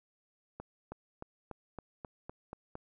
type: accelerating click train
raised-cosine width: 1 ms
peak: -28 dBFS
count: 9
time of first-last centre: 0.6-2.754 s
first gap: 320 ms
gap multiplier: 0.95
effects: none